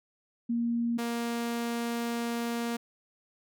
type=tone pair in turn; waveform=sine / sawtooth; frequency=234.8 / 234.8 Hz; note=A#3 / A#3; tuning=+13 / +13 cents; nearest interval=unison; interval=0 cents; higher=neither; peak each=-26 dBFS; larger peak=neither; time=0.49-0.98 / 0.98-2.77 s; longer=second; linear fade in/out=10 ms; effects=none